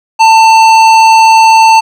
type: tone with hard clipping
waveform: sine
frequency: 892 Hz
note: A5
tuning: 23 cents sharp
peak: -3 dBFS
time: 0.19-1.81 s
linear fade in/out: 20 ms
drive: 13 dB
effects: none

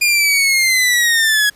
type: linear sweep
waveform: sawtooth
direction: down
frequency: 2430 to 1661.2 Hz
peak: -8 dBFS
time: 0.01-1.5 s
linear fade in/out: 10 ms
effects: pink hiss -49 dBFS RMS until 1.55 s + resampled to 32000 Hz

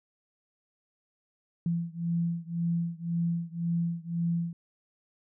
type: beating tone pair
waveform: sine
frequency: 168.6 / 170.5 Hz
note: E3 / F3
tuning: +39 / -41 cents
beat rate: 1.9 Hz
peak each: -30 / -31 dBFS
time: 1.66-4.53 s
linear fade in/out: 2 ms
effects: none

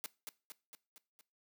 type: noise with echo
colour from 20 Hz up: white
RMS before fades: -41 dBFS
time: 0.04-0.06 s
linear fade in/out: 0 ms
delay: 230 ms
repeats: 5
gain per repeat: -4 dB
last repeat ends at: 1.21 s
effects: noise-tail reverb RT60 0.3 s tail -20 dB re dry + high-pass 200 Hz 12 dB/octave

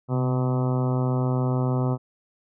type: harmonic tone with a mistuned harmonic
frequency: 126.9 Hz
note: B2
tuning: 47 cents sharp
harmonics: 1 / 2 / 3 / 4 / 5 / 6 / 7 / 8 / 9 / 10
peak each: -22 / -28 / -32 / -34 / -36 / -38 / -39 / -40 / -41 / -42 dBFS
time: 0.08-1.98 s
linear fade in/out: 50 ms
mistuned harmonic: 1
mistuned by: +44 cents
effects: none

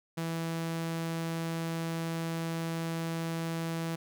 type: tone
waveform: sawtooth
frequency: 164.81 Hz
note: E3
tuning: in tune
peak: -28 dBFS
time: 0.17-3.96 s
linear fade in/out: 10 ms
effects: none

